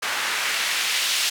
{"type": "noise with band-pass filter sweep", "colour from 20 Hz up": "white", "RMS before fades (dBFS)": -24, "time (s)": [0.02, 1.3], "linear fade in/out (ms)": 10, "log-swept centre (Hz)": [1400, 3500], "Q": 1, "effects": []}